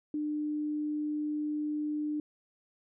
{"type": "tone", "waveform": "sine", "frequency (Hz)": 300, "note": "D4", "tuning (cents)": 37, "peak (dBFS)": -30, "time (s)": [0.14, 2.2], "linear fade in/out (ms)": 2, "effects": []}